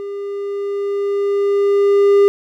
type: tone with level ramp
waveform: triangle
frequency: 401.9 Hz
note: G4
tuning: 43 cents sharp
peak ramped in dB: -22 to -5 dBFS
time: 0-2.28 s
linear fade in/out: 0 ms
effects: none